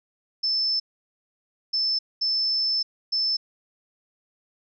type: tone bursts at uneven times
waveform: sine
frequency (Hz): 5274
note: E8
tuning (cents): 0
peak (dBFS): -21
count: 4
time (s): 0.43-0.8 / 1.73-1.99 / 2.21-2.83 / 3.12-3.37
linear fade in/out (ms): 10
effects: none